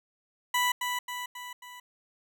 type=tone with echo; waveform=20% pulse; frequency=987.8 Hz; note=B5; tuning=in tune; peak=-19 dBFS; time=0.54-0.72 s; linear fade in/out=5 ms; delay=270 ms; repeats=4; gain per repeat=-5 dB; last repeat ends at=1.8 s; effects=none